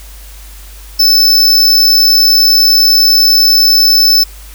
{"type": "tone", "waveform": "square", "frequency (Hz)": 5270, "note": "E8", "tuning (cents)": -1, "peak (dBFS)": -5, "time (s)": [0.99, 4.24], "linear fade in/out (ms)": 10, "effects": ["added 50 Hz sine -30 dBFS peak until 4.54 s", "white hiss -37 dBFS RMS until 4.54 s"]}